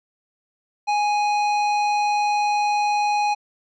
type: tone with hard clipping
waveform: sine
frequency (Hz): 830.6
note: G#5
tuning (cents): 0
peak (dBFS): -20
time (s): 0.87-3.35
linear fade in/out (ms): 20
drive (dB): 13
effects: low-pass 7000 Hz 12 dB/octave